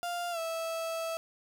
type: tone with pitch glide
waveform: 35% pulse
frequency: 698.5 to 655.5 Hz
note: F5 to E5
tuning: 0 to -10 cents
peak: -31 dBFS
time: 0.03-1.17 s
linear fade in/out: 0 ms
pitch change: -110 cents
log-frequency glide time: 0.31-0.39 s
effects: none